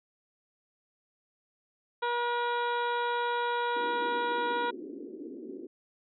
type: harmonic tone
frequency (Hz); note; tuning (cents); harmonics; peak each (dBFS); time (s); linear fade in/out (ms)
479.3; A#4; +48; 1 / 2 / 3 / 4 / 5 / 6 / 7 / 8; -33 / -30 / -35 / -45 / -46 / -52 / -45 / -45; 2.02-4.71; 10
type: band-pass noise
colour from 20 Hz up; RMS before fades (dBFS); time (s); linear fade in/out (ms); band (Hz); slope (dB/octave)
white; -42; 3.76-5.67; 5; 250 to 400; 48
effects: none